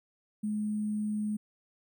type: tone with sample-and-hold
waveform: sine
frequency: 211.6 Hz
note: G#3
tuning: 33 cents sharp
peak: -29 dBFS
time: 0.43-1.37 s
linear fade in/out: 10 ms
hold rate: 8820 Hz
effects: none